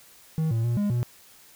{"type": "tone with pitch steps", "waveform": "triangle", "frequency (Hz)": [159, 113.9, 118.7, 205.1, 120.9], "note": ["D#3", "A#2", "A#2", "G#3", "B2"], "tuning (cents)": [38, -40, 32, -21, -36], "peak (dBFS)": -20, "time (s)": [0.38, 1.03], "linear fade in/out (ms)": 0, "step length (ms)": 130, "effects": ["white hiss -53 dBFS RMS until 1.55 s"]}